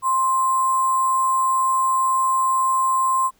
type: tone with sample-and-hold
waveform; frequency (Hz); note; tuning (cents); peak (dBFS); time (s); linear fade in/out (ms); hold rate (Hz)
sine; 1051; C6; +7; -16; 0.02-3.31; 50; 8820
effects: pink hiss -61 dBFS RMS until 3.39 s